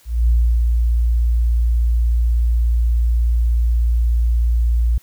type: tone with ADSR envelope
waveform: sine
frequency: 58.27 Hz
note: A#1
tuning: in tune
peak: -9 dBFS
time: 0.05-4.98 s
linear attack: 230 ms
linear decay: 320 ms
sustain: -3 dB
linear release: 4 ms
effects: tanh soft clip ceiling -7 dBFS + white hiss -52 dBFS RMS until 5.02 s